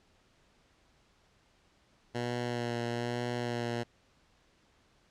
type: tone with vibrato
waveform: 10% pulse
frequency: 120 Hz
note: B2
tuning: 49 cents flat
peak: -24 dBFS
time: 2.14-3.84 s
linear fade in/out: 20 ms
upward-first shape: sine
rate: 1.1 Hz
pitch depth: 22 cents each way
effects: pink hiss -67 dBFS RMS until 5.1 s + low-pass 6000 Hz 12 dB/octave